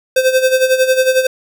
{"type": "tone with tremolo", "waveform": "square", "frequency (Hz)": 518, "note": "C5", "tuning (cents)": -17, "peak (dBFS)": -8, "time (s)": [0.16, 1.27], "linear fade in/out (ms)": 5, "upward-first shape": "sine", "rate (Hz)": 11, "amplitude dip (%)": 70, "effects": []}